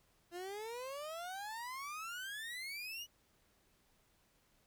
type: exponential sweep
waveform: 30% pulse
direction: up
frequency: 339.9 to 2960 Hz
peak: -40 dBFS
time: 0.31-3.07 s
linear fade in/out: 50 ms
effects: pink hiss -73 dBFS RMS until 4.66 s